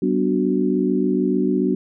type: chord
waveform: sine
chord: G major seventh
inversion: none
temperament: equal with one note detuned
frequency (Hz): 191.19 / 246.9 / 293.7 / 370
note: G3 / B3 / D4 / F#4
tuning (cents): -43 / 0 / 0 / 0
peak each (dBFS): -22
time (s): 0.02-1.75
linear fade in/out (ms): 5
effects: none